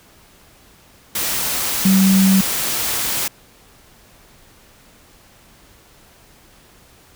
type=tone in noise; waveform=sine; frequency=191.9 Hz; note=G3; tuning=37 cents flat; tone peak=-10 dBFS; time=1.85-2.41 s; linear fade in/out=5 ms; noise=white; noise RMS=-21 dBFS; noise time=1.15-3.28 s; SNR=+8 dB; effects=pink hiss -49 dBFS RMS until 7.15 s